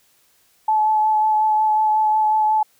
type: tone with vibrato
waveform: sine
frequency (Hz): 862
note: A5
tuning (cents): -36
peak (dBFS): -14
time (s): 0.68-2.63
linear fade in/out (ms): 5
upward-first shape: sine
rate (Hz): 5.5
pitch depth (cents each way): 15
effects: white hiss -59 dBFS RMS until 2.79 s